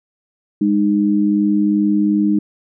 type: tone pair together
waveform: sine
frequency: 204.5 / 307.1 Hz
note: G#3 / D#4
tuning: -26 / -23 cents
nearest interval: perfect fifth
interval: 703 cents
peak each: -15 dBFS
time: 0.61-2.39 s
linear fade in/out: 5 ms
effects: none